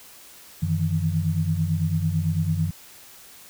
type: tone cluster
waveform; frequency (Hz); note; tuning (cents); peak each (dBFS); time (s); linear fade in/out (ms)
sine; 93.6 / 155.4 / 164.4; F#2 / D#3 / E3; +20 / -2 / -4; -25; 0.62-2.71; 10
effects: white hiss -47 dBFS RMS until 3.49 s